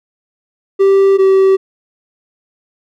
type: tone pair in turn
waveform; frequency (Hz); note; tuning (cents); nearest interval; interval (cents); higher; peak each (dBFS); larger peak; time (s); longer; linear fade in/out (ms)
triangle; 390.8 / 384.5; G4 / G4; -5 / -33; unison; 28; first; -4; neither; 0.79-1.18 / 1.18-1.57; neither; 20
effects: none